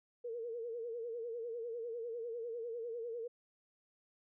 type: tone with vibrato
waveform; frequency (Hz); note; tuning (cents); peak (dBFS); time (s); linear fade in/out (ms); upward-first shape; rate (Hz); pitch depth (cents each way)
sine; 466.2; A#4; 0; -39; 0.24-3.28; 10; sine; 10; 79
effects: none